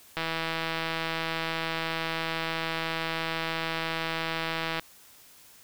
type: click train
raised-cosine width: 0.3 ms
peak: -14 dBFS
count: 755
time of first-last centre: 0.17-4.796 s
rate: 163 Hz
effects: white hiss -54 dBFS RMS until 5.63 s